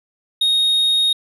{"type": "tone", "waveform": "triangle", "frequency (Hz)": 3729, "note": "A#7", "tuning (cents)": 0, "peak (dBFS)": -12, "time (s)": [0.41, 1.13], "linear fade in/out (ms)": 5, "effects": ["resampled to 32000 Hz"]}